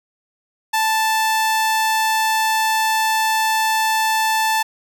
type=tone; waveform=sawtooth; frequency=880 Hz; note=A5; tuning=in tune; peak=-12 dBFS; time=0.73-4.63 s; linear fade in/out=10 ms; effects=none